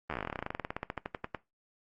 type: slowing click train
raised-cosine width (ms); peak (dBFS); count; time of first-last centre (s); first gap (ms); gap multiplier
0.5; -19; 30; 0.1-1.348; 12; 1.08
effects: noise-tail reverb RT60 0.2 s tail -19 dB re dry + Opus 24 kbps